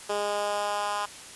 10% pulse tone with high-pass filter sweep, 205.5 Hz, G#3, 18 cents flat, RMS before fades -29 dBFS, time 0.09-1.06 s, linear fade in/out 10 ms, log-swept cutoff 440 to 980 Hz, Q 1.9, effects white hiss -44 dBFS RMS until 1.35 s + resampled to 24000 Hz

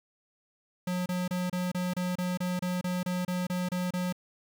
square tone bursts, 180.5 Hz, F#3, 43 cents flat, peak -29 dBFS, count 15, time 0.87-4.126 s, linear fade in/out 5 ms, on 190 ms, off 29 ms, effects 10-bit

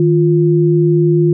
sine tone pair together, 155.56 / 348.8 Hz, D#3 / F4, 0 / -2 cents, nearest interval octave + major second, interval 1398 cents, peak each -11 dBFS, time 0-1.33 s, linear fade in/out 2 ms, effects none

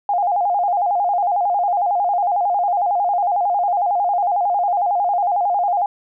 sine tone with vibrato, 759 Hz, F#5, 44 cents sharp, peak -15 dBFS, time 0.09-5.86 s, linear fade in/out 2 ms, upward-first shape square, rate 11 Hz, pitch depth 120 cents each way, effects none

